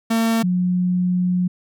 45% pulse / sine tone pair in turn, 226.6 / 180.3 Hz, A#3 / F#3, -49 / -45 cents, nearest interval major third, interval 396 cents, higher first, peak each -16 dBFS, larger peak neither, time 0.1-0.43 / 0.43-1.48 s, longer second, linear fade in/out 10 ms, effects none

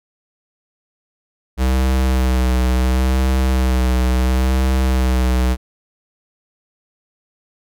square tone with vibrato, 64 Hz, C2, 38 cents flat, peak -14 dBFS, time 1.57-5.57 s, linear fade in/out 50 ms, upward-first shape sine, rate 0.72 Hz, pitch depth 29 cents each way, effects none

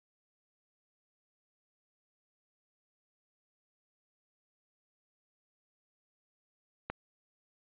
click, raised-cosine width 0.5 ms, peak -20 dBFS, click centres 6.9 s, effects resampled to 8000 Hz

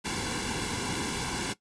pink noise with comb filter, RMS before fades -32 dBFS, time 0.04-1.54 s, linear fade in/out 20 ms, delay 1.6 ms, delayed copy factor -0.8, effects noise-tail reverb RT60 0.1 s tail -17 dB re dry + resampled to 22050 Hz

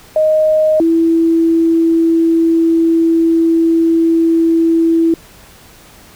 sine tone pair in turn, 622.3 / 329.7 Hz, D#5 / E4, 0 / 0 cents, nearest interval major seventh, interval 1100 cents, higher first, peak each -8 dBFS, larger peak neither, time 0.16-0.8 / 0.8-5.14 s, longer second, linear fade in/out 2 ms, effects pink hiss -41 dBFS RMS until 6.15 s

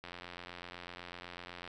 click train, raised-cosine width 0.3 ms, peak -29 dBFS, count 145, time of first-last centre 0.04-1.676 s, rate 88 Hz, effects none

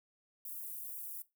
white high-pass noise, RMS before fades -44 dBFS, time 0.45-1.22 s, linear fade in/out 2 ms, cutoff 11000 Hz, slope 24 dB/octave, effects noise-tail reverb RT60 0.2 s tail -17 dB re dry

